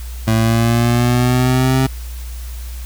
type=linear sweep; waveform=25% pulse; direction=up; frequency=110.8 to 132.7 Hz; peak=-8 dBFS; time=0.27-1.87 s; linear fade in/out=10 ms; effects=added 60 Hz sine -25 dBFS peak until 2.85 s + white hiss -39 dBFS RMS until 2.85 s